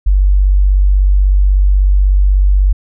sine tone, 48.15 Hz, G1, 30 cents flat, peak -6 dBFS, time 0.06-2.73 s, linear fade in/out 10 ms, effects none

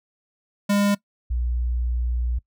square / sine tone pair in turn, 202.7 / 60.26 Hz, G#3 / B1, -42 / -42 cents, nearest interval octave + major sixth, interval 2100 cents, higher first, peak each -18 / -21 dBFS, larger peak first, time 0.69-0.95 / 1.3-2.39 s, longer second, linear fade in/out 10 ms, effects noise-tail reverb RT60 0.1 s tail -21 dB re dry

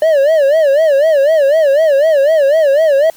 triangle tone with vibrato, 594 Hz, D5, 20 cents sharp, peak -5 dBFS, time 0.02-3.1 s, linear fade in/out 2 ms, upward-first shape sine, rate 4 Hz, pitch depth 160 cents each way, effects white hiss -43 dBFS RMS until 3.16 s

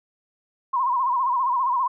sine tone with vibrato, 1016 Hz, B5, 49 cents sharp, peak -19 dBFS, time 0.73-1.88 s, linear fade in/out 10 ms, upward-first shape sine, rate 15 Hz, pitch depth 110 cents each way, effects none

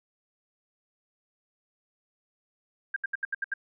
sine tone bursts, 1598 Hz, G6, 33 cents sharp, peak -26 dBFS, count 7, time 2.94-3.539 s, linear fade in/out 5 ms, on 23 ms, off 73 ms, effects none

